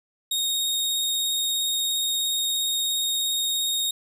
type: tone with vibrato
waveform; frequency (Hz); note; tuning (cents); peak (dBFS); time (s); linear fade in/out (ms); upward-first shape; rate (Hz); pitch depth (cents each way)
sawtooth; 3729; A#7; 0; -20; 0.31-3.91; 5; sine; 17; 17
effects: none